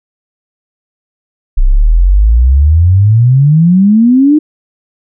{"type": "exponential sweep", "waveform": "sine", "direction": "up", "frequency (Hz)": [30.32, 311.1], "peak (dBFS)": -3, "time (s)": [1.57, 4.39], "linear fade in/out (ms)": 10, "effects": []}